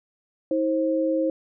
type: tone pair together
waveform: sine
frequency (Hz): 320 / 530.1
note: D#4 / C5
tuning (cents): +49 / +23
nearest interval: major sixth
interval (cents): 874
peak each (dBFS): -23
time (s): 0.51-1.3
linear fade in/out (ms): 2
effects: none